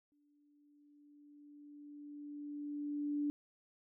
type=tone with exponential growth; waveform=sine; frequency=292 Hz; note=D4; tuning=10 cents flat; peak=-32 dBFS; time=0.12-3.3 s; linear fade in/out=0 ms; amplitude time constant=690 ms; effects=none